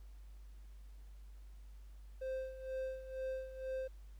triangle tone with tremolo, 523.3 Hz, C5, in tune, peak -35 dBFS, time 2.21-3.88 s, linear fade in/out 10 ms, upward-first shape sine, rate 2.1 Hz, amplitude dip 75%, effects added 50 Hz sine -51 dBFS peak until 4.19 s + pink hiss -72 dBFS RMS until 4.19 s

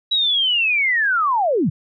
sine linear sweep, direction down, 3913 to 116.54 Hz, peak -15 dBFS, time 0.11-1.7 s, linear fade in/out 10 ms, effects none

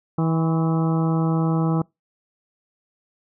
harmonic tone with a mistuned harmonic, 162.1 Hz, E3, 29 cents flat, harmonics 1 / 2 / 3 / 4 / 5 / 6 / 7 / 8, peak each -19 / -25 / -31 / -36 / -32 / -37 / -36 / -36 dBFS, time 0.18-1.82 s, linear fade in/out 5 ms, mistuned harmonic 6, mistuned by +70 cents, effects noise-tail reverb RT60 0.2 s tail -25 dB re dry

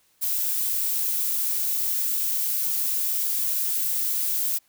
violet noise, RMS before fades -25 dBFS, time 0.21-4.59 s, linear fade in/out 20 ms, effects white hiss -64 dBFS RMS until 4.68 s

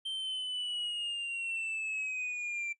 triangle linear sweep, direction down, 3136 to 2349 Hz, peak -32 dBFS, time 0.05-2.73 s, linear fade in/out 10 ms, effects noise-tail reverb RT60 0.1 s tail -19 dB re dry + resampled to 24000 Hz

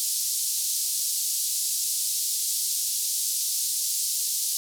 white band-pass noise, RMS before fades -27 dBFS, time 0-4.57 s, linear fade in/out 0 ms, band 4400 to 12000 Hz, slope 24 dB/octave, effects none

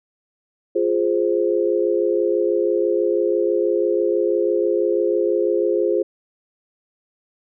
sine chord, F minor, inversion none, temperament equal, 349.2 / 415.3 / 523.3 Hz, F4 / Ab4 / C5, 0 / 0 / 0 cents, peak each -20 / -20 / -22 dBFS, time 0.75-6.03 s, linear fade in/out 10 ms, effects none

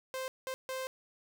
sawtooth tone bursts at uneven times, 522 Hz, C5, 4 cents flat, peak -32 dBFS, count 3, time 0.14-0.28 / 0.47-0.54 / 0.69-0.87 s, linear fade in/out 0 ms, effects none

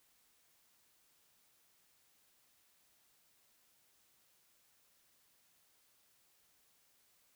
silence, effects white hiss -72 dBFS RMS until 7.35 s

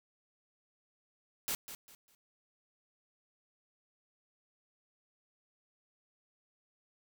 white noise with echo, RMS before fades -35 dBFS, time 1.48-1.55 s, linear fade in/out 0 ms, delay 200 ms, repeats 3, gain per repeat -11 dB, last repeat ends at 2.15 s, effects none

